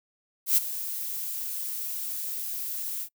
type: noise with ADSR envelope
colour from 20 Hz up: violet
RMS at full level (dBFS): -19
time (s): 0.46-3.09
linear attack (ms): 110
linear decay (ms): 20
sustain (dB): -14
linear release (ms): 72
effects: noise-tail reverb RT60 0.1 s tail -25 dB re dry